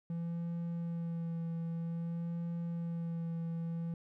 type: tone with vibrato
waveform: triangle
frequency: 168 Hz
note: E3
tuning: 33 cents sharp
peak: -33 dBFS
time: 0.1-3.94 s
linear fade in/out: 2 ms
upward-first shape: sine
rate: 0.52 Hz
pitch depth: 18 cents each way
effects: none